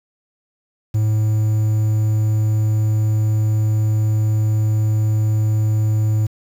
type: tone with quantisation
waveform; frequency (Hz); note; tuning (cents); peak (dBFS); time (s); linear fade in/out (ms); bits
triangle; 108; A2; -32; -12; 0.94-6.27; 10; 7
effects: none